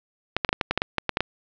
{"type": "clicks", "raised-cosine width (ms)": 0.3, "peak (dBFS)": -5, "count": 12, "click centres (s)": [0.366, 0.448, 0.491, 0.529, 0.612, 0.71, 0.776, 0.819, 0.983, 1.093, 1.171, 1.206], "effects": ["low-pass 5000 Hz 12 dB/octave"]}